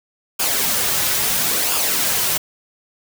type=noise with flanger; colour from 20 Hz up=white; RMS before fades=-19 dBFS; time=0.39-2.38 s; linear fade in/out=10 ms; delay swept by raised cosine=0.5 to 4.4 ms; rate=0.74 Hz; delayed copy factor=-0.5; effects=none